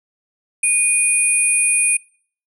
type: tone cluster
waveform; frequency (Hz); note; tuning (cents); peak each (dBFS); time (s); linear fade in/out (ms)
sine; 2460 / 8860 / 10400; D#7 / C#9 / E9; -20 / -2 / -24; -18; 0.63-1.97; 5
effects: noise-tail reverb RT60 0.5 s tail -23 dB re dry